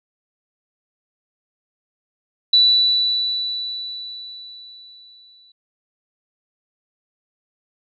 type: tone with exponential decay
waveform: sine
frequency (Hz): 3959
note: B7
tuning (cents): +3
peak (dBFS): -9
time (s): 2.53-5.52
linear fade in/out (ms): 5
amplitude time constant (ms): 650
effects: none